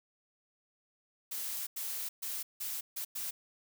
blue noise bursts at uneven times, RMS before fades -38 dBFS, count 6, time 1.31-1.67 / 1.76-2.09 / 2.22-2.43 / 2.6-2.81 / 2.96-3.05 / 3.15-3.31 s, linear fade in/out 10 ms, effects none

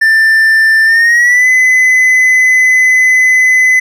triangle tone with pitch glide, 1780 to 2021 Hz, A6 to B6, +20 to +39 cents, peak -3 dBFS, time 0.01-3.8 s, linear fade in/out 10 ms, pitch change +219 cents, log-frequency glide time 0.85-1.48 s, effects none

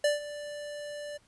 square tone with ADSR envelope, 587.3 Hz, D5, in tune, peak -22 dBFS, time 0.04-1.18 s, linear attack 4 ms, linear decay 150 ms, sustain -16 dB, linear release 17 ms, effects pink hiss -65 dBFS RMS until 1.27 s + resampled to 24000 Hz

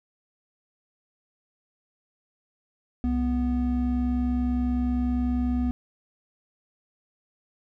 triangle tone pair together, 65.41 / 246.2 Hz, C2 / B3, 0 / -5 cents, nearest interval octave + major seventh, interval 2295 cents, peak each -25 / -22 dBFS, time 3.04-5.71 s, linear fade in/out 0 ms, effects none

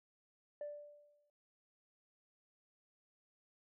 sine tone with exponential decay, 587.3 Hz, D5, in tune, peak -38 dBFS, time 0.61-1.3 s, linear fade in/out 2 ms, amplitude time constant 150 ms, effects noise-tail reverb RT60 0.2 s tail -23 dB re dry + tanh soft clip ceiling -38 dBFS

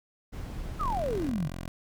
brown noise, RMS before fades -36 dBFS, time 0.32-1.31 s, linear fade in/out 20 ms
sine exponential sweep, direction down, 1343 to 138.2 Hz, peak -28 dBFS, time 0.79-1.49 s, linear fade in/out 20 ms
10% pulse tone, 43.82 Hz, F1, 7 cents sharp, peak -28 dBFS, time 0.81-1.68 s, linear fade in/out 0 ms
effects none

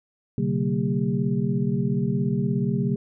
sine tone cluster, 126 / 142.9 / 187 / 226.4 / 402.5 Hz, B2 / D3 / F#3 / A3 / G4, +35 / -47 / +19 / +50 / +46 cents, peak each -28 / -26 / -26 / -27 / -32 dBFS, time 0.38-2.96 s, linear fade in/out 2 ms, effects none

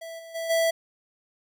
square tone with level steps, 659.3 Hz, E5, in tune, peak -37 / -42 / -30 / -21 dBFS, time 0.01-0.71 s, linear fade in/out 10 ms, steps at 0.18 / 0.34 / 0.49 s, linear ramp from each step 20 ms, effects none

